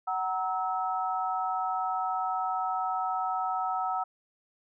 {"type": "tone cluster", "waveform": "sine", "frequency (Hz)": [750, 935, 1298], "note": ["F#5", "A#5", "E6"], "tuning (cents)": [23, 5, -27], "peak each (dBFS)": [-30, -35, -32], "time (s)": [0.07, 4.04], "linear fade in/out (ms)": 10, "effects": []}